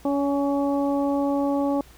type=harmonic tone with a mistuned harmonic; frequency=281.7 Hz; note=C#4; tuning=28 cents sharp; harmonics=1 / 2 / 3 / 4; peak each=-22 / -26 / -30 / -36 dBFS; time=0.05-1.81 s; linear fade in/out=2 ms; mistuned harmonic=3; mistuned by=-15 cents; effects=added 60 Hz sine -51 dBFS peak until 1.97 s + pink hiss -52 dBFS RMS until 1.97 s